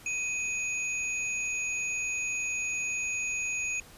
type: tone pair together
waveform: sine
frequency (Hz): 2505 / 6711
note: D#7 / G#8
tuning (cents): +11 / +17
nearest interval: octave + perfect fourth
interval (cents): 1706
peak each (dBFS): -30 / -36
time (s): 0.06-3.8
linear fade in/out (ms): 2
effects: pink hiss -52 dBFS RMS until 3.97 s + resampled to 32000 Hz